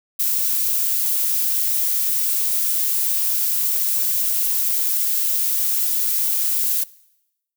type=noise; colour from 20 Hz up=violet; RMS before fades=-20 dBFS; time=0.19-6.84 s; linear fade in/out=10 ms; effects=noise-tail reverb RT60 0.9 s tail -22 dB re dry